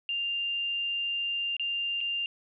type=tone with dropouts; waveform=sine; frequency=2794 Hz; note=F7; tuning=in tune; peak=-28 dBFS; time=0.09-2.26 s; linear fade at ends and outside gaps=1 ms; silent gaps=1.567-1.596 / 2.006-2.011 s; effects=none